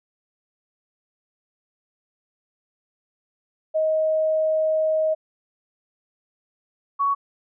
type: tone pair in turn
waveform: sine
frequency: 629 / 1118.7 Hz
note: D#5 / C#6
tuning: +19 / +15 cents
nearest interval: minor seventh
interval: 996 cents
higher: second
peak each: -18 dBFS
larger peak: neither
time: 3.74-5.15 / 6.99-7.15 s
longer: first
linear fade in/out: 20 ms
effects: none